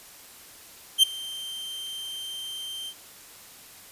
45% pulse tone with ADSR envelope, 3136 Hz, G7, in tune, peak -11 dBFS, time 0.98-2.94 s, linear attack 49 ms, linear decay 9 ms, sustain -22 dB, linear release 60 ms, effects white hiss -48 dBFS RMS until 3.91 s + resampled to 32000 Hz

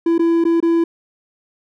triangle tone with dropouts, 334.5 Hz, E4, 25 cents sharp, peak -10 dBFS, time 0.06-0.84 s, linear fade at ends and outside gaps 5 ms, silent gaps 0.181-0.193 / 0.441-0.451 / 0.603-0.626 s, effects none

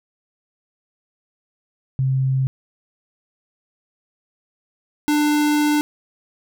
sine / square tone pair in turn, 132.5 / 297.5 Hz, C3 / D4, +22 / +22 cents, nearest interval octave + major second, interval 1400 cents, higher second, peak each -16 dBFS, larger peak neither, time 1.99-2.47 / 5.08-5.81 s, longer second, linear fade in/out 0 ms, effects none

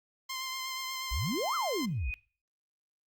10% pulse tone with vibrato, 1046.5 Hz, C6, in tune, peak -27 dBFS, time 0.29-1.86 s, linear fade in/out 10 ms, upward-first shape sine, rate 8.3 Hz, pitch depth 20 cents each way
sine exponential two-way sweep, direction up then down, 49 to 1396.9 to 49 Hz, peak -30 dBFS, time 1.11-2.11 s, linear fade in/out 10 ms, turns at 1.55 s
sine tone with exponential growth, 2490 Hz, D#7, 1 cent sharp, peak -32 dBFS, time 1.88-2.14 s, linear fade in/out 0 ms, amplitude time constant 56 ms
effects noise-tail reverb RT60 0.4 s tail -21 dB re dry + Opus 48 kbps

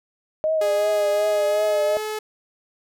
sine tone with vibrato, 618 Hz, D#5, 12 cents flat, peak -18 dBFS, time 0.44-1.97 s, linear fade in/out 0 ms, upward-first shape triangle, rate 2.7 Hz, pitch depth 59 cents each way
sawtooth tone with pitch glide, 415.3 to 429.2 Hz, G#4 to A4, 0 to -43 cents, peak -22 dBFS, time 0.61-2.19 s, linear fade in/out 5 ms, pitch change +57 cents, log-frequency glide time 1.22-2.02 s
effects none

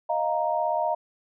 sine chord, Eb suspended second, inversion none, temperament equal, 622.3 / 698.5 / 932.3 Hz, Eb5 / F5 / Bb5, 0 / 0 / 0 cents, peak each -27 dBFS, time 0.09-0.95 s, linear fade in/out 10 ms, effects none

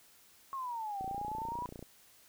sine exponential two-way sweep, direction down then up, 1100 to 760 to 988 Hz, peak -36 dBFS, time 0.53-1.66 s, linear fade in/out 0 ms, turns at 1.03 s
click train, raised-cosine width 2 ms, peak -32 dBFS, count 25, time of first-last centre 1.01-1.826 s, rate 29.4 Hz
effects white hiss -62 dBFS RMS until 2.28 s

